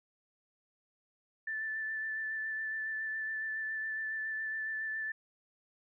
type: tone with vibrato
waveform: sine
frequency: 1759 Hz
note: A6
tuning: 1 cent flat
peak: -34 dBFS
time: 1.47-5.12 s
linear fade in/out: 5 ms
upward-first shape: sine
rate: 7.2 Hz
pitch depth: 16 cents each way
effects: none